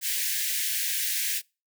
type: high-pass noise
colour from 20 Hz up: white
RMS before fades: -28 dBFS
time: 0.01-1.42 s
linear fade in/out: 50 ms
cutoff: 1600 Hz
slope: 96 dB/octave
effects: noise-tail reverb RT60 0.3 s tail -26 dB re dry

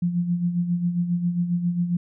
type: tone with tremolo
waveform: sine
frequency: 174.61 Hz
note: F3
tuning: in tune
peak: -18 dBFS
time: 0.02-1.97 s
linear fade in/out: 5 ms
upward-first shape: sine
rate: 7.4 Hz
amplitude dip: 60%
effects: none

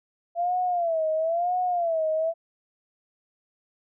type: tone with vibrato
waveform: sine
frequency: 677 Hz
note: E5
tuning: 46 cents sharp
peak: -22 dBFS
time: 0.35-2.34 s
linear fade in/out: 50 ms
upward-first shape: sine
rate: 1 Hz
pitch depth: 130 cents each way
effects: none

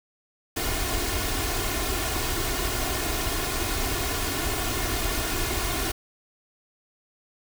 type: noise with comb filter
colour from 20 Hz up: pink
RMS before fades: -27 dBFS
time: 0.56-5.92 s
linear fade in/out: 10 ms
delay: 2.8 ms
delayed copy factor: +0.65
effects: none

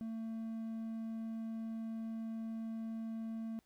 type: tone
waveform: triangle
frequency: 224.4 Hz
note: A3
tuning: 34 cents sharp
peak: -37 dBFS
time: 0.01-3.59 s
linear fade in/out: 0 ms
effects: pink hiss -75 dBFS RMS until 3.65 s

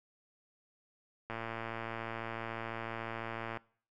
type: click train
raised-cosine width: 0.5 ms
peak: -24 dBFS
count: 260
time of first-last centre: 1.3-3.572 s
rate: 114 Hz
effects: noise-tail reverb RT60 0.5 s tail -22 dB re dry

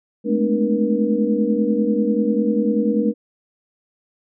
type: tone cluster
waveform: sine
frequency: 211.4 / 221.6 / 256.4 / 300 / 477.3 Hz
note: G#3 / A3 / C4 / D4 / A#4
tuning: +31 / +13 / -35 / +37 / +41 cents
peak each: -21 / -21 / -26 / -23 / -22 dBFS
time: 0.24-3.14 s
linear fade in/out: 50 ms
effects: none

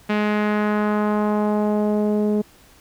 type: tone with low-pass filter sweep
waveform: sawtooth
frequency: 210 Hz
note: G#3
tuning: 19 cents sharp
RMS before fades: -20 dBFS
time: 0.09-2.42 s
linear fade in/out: 10 ms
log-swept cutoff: 2600 to 430 Hz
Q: 1.5
effects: pink hiss -51 dBFS RMS until 2.8 s

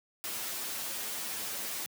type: noise with comb filter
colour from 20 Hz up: white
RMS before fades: -37 dBFS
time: 0.24-1.86 s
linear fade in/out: 0 ms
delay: 9 ms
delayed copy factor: +0.85
effects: high-pass 150 Hz 12 dB/octave

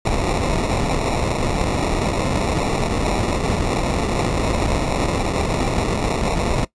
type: noise with sample-and-hold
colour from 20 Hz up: pink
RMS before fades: -20 dBFS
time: 0.05-6.65 s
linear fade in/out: 5 ms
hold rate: 1575 Hz
effects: noise-tail reverb RT60 0.1 s tail -19 dB re dry + resampled to 22050 Hz

